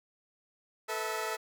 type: chord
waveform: 15% pulse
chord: A suspended second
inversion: none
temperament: equal with one note detuned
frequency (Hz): 440 / 493.9 / 648.7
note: A4 / B4 / E5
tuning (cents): 0 / 0 / -28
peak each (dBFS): -29 / -34 / -31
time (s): 0.88-1.37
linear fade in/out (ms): 20
effects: none